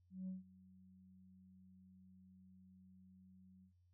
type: tone with ADSR envelope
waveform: sine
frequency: 186.7 Hz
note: F#3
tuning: 16 cents sharp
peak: -40 dBFS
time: 0.1-3.73 s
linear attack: 180 ms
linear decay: 150 ms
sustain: -22 dB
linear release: 97 ms
effects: tanh soft clip ceiling -40 dBFS + added 89 Hz sine -70 dBFS peak until 3.93 s